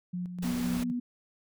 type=tone with tremolo; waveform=sine; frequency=178.6 Hz; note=F3; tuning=39 cents sharp; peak=-31 dBFS; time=0.13-0.92 s; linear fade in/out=10 ms; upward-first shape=square; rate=3.9 Hz; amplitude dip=50%
type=noise; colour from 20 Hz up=pink; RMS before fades=-40 dBFS; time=0.42-0.84 s; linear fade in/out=10 ms
type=tone; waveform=sine; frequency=244.2 Hz; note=B3; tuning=19 cents flat; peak=-29 dBFS; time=0.44-1 s; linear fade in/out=10 ms
effects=none